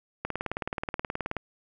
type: click train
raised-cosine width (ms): 0.5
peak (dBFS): -15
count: 22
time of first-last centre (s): 0.25-1.367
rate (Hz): 18.8
effects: none